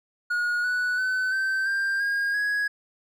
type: tone with pitch steps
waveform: triangle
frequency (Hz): 1444 / 1478.6 / 1514 / 1550.3 / 1587.5 / 1625.5 / 1664.5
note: F#6 / F#6 / F#6 / G6 / G6 / G#6 / G#6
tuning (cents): -43 / -2 / +39 / -20 / +21 / -38 / +3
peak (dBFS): -21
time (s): 0.3-2.68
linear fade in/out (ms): 10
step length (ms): 340
effects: none